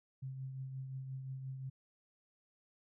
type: tone with tremolo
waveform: sine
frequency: 132.5 Hz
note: C3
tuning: 22 cents sharp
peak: -39 dBFS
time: 0.22-1.7 s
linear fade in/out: 10 ms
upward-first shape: triangle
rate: 5.7 Hz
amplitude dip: 45%
effects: none